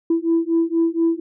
sine beating tone pair, 329.6 / 333.8 Hz, E4 / E4, 0 / +22 cents, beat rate 4.2 Hz, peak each -18 dBFS, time 0.1-1.2 s, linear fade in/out 5 ms, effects tanh soft clip ceiling -10 dBFS

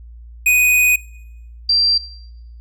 square / sine tone pair in turn, 2489 / 4715 Hz, D#7 / D8, 0 / +6 cents, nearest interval major seventh, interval 1106 cents, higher second, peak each -11 dBFS, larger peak neither, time 0.46-0.96 / 1.69-1.98 s, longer first, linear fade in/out 5 ms, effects noise-tail reverb RT60 0.9 s tail -23 dB re dry + added 58 Hz sine -35 dBFS peak until 2.6 s

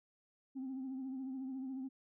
sine tone with vibrato, 263.3 Hz, C4, 11 cents sharp, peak -38 dBFS, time 0.55-1.89 s, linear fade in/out 20 ms, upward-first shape triangle, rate 14 Hz, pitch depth 58 cents each way, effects tanh soft clip ceiling -37 dBFS

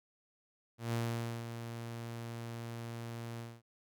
sawtooth tone with ADSR envelope, 116.54 Hz, A#2, in tune, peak -28 dBFS, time 0.78-3.62 s, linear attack 150 ms, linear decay 510 ms, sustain -9 dB, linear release 230 ms, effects none

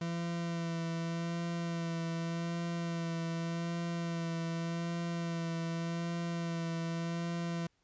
40% pulse tone with vibrato, 168.1 Hz, E3, 34 cents sharp, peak -33 dBFS, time 0.01-7.67 s, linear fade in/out 5 ms, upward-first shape sine, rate 0.85 Hz, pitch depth 22 cents each way, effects pink hiss -75 dBFS RMS until 7.83 s + resampled to 16000 Hz

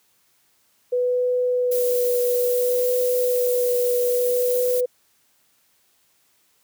sine tone with vibrato, 493.9 Hz, B4, in tune, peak -18 dBFS, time 0.92-4.86 s, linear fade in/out 10 ms, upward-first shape sine, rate 0.58 Hz, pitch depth 13 cents each way
violet noise, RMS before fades -29 dBFS, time 1.71-4.81 s, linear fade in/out 10 ms
effects white hiss -63 dBFS RMS until 6.63 s + high-pass 60 Hz 12 dB/octave

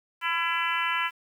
harmonic tone with a mistuned harmonic, 335 Hz, E4, 28 cents sharp, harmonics 3 / 4 / 5 / 6 / 7 / 8 / 9, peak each -30 / -31 / -32 / -33 / -33 / -34 / -35 dBFS, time 0.21-1.11 s, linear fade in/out 50 ms, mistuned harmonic 4, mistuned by +16 cents, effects 9-bit

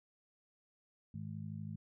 harmonic tone, 52.5 Hz, G#1, 19 cents sharp, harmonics 2 / 3 / 4, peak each -45 / -45 / -47 dBFS, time 1.14-1.76 s, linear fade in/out 5 ms, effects none

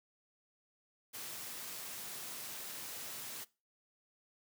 white noise, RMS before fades -45 dBFS, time 1.13-3.45 s, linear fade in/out 20 ms, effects noise-tail reverb RT60 0.3 s tail -21 dB re dry + high-pass 100 Hz 12 dB/octave

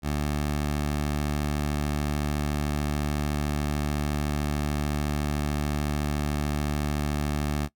15% pulse tone, 73.7 Hz, D2, 7 cents sharp, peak -19 dBFS, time 0.02-7.69 s, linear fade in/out 50 ms, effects noise-tail reverb RT60 0.1 s tail -21 dB re dry

